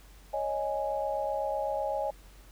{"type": "chord", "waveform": "sine", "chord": "C# suspended second", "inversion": "none", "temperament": "equal", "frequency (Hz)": [554.4, 622.3, 830.6], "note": ["C#5", "D#5", "G#5"], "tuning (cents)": [0, 0, 0], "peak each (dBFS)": -33, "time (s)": [0.33, 2.11], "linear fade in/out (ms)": 10, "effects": ["added 47 Hz sine -51 dBFS peak until 2.51 s", "pink hiss -58 dBFS RMS until 2.51 s"]}